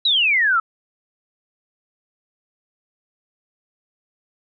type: exponential sweep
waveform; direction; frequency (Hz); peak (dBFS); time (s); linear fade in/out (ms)
sine; down; 4000 to 1278; -14; 0.05-0.6; 5
effects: none